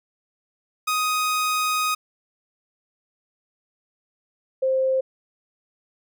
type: tone pair in turn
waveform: sawtooth / sine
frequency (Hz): 1250 / 525.6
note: D#6 / C5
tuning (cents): +8 / +8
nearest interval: octave + minor third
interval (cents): 1500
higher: first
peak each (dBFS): -17 / -18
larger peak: first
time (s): 0.87-1.95 / 4.62-5.01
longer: first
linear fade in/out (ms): 10
effects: none